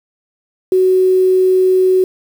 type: tone with quantisation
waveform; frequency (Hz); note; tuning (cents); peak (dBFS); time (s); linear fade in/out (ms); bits
sine; 372.6; F#4; +12; -8; 0.72-2.04; 2; 6
effects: none